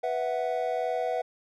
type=chord; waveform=triangle; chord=B suspended fourth; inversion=none; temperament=just; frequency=493.9 / 658.5 / 740.8 Hz; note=B4 / E5 / F#5; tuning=0 / -2 / +2 cents; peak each=-29 dBFS; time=0.03-1.22 s; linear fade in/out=10 ms; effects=none